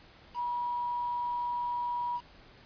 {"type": "tone with quantisation", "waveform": "sine", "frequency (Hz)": 966, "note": "B5", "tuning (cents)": -39, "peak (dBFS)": -30, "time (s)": [0.34, 2.21], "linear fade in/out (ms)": 50, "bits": 8, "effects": ["pink hiss -56 dBFS RMS until 2.65 s", "resampled to 11025 Hz"]}